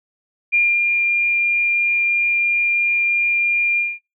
sine tone with ADSR envelope, 2401 Hz, D7, 38 cents sharp, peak -12 dBFS, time 0.52-3.99 s, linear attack 22 ms, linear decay 250 ms, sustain -3 dB, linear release 210 ms, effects noise-tail reverb RT60 0.2 s tail -17 dB re dry

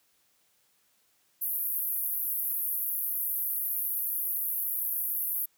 white band-pass noise, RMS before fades -31 dBFS, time 1.41-5.46 s, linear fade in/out 10 ms, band 11000 to 16000 Hz, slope 96 dB/octave, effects white hiss -69 dBFS RMS until 5.57 s + high-pass 60 Hz 12 dB/octave

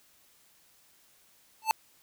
square tone with exponential growth, 880 Hz, A5, in tune, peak -18 dBFS, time 1.62-1.71 s, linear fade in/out 0 ms, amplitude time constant 19 ms, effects white hiss -63 dBFS RMS until 2.02 s

